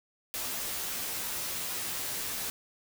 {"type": "noise with comb filter", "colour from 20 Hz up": "white", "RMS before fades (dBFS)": -35, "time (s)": [0.34, 2.5], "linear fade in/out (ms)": 0, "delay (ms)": 14, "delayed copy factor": -0.7, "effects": []}